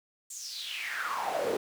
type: noise with high-pass filter sweep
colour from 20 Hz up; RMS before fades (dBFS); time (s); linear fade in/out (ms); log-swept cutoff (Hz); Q
brown; -34; 0.3-1.57; 5; 7800 to 390; 5.9
effects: none